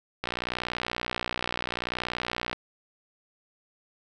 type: click train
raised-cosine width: 0.3 ms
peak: -13 dBFS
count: 140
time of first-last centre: 0.24-2.53 s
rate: 60.7 Hz
effects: none